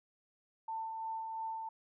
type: tone with tremolo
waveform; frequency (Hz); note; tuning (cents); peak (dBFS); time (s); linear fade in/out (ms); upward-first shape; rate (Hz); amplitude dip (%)
sine; 893; A5; +25; -36; 0.68-1.69; 5; sine; 2.9; 30
effects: none